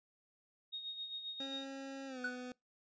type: tone with tremolo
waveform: sine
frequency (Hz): 3729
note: A#7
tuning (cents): 0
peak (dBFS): -39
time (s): 0.72-1.65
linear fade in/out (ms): 20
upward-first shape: sine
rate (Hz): 7.5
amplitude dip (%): 55
type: tone with pitch glide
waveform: 25% pulse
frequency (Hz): 271.2 to 250.1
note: C#4 to B3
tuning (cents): -38 to +22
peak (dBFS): -40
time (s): 1.4-2.52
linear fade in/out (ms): 2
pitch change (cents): -140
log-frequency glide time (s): 2.07-2.2
type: tone with exponential decay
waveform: triangle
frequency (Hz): 1485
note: F#6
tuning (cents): +6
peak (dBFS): -31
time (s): 2.24-2.47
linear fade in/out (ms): 5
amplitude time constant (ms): 48
effects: noise-tail reverb RT60 0.2 s tail -25 dB re dry + resampled to 16000 Hz